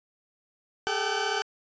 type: tone cluster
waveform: 20% pulse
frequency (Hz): 402.4 / 437.9 / 769 / 1518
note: G4 / A4 / G5 / F#6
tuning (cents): +45 / -8 / -33 / +44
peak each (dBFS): -27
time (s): 0.87-1.42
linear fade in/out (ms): 0
effects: resampled to 16000 Hz